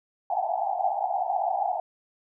white band-pass noise, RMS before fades -27 dBFS, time 0.3-1.8 s, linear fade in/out 2 ms, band 680 to 840 Hz, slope 96 dB/octave, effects none

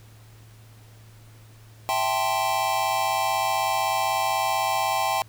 square chord, A minor seventh, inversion second, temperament equal, 659.3 / 784 / 880 / 1046.5 Hz, E5 / G5 / A5 / C6, 0 / 0 / 0 / 0 cents, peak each -31 / -26 / -29 / -29 dBFS, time 1.89-5.22 s, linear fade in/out 0 ms, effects added 110 Hz sine -47 dBFS peak until 5.28 s + pink hiss -55 dBFS RMS until 5.28 s

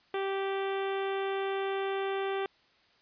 harmonic tone, 390 Hz, G4, 9 cents flat, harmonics 1 / 2 / 3 / 4 / 5 / 6 / 7 / 8 / 9, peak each -31 / -37 / -41 / -43 / -45 / -47 / -48 / -49 / -50 dBFS, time 0.14-2.46 s, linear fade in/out 2 ms, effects white hiss -65 dBFS RMS until 3.01 s + resampled to 11025 Hz

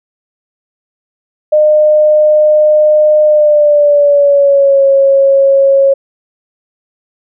sine tone with pitch glide, 608 to 548 Hz, D#5 to C#5, -40 to -20 cents, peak -4 dBFS, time 1.52-5.94 s, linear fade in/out 10 ms, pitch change -180 cents, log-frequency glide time 3.24-4.84 s, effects none

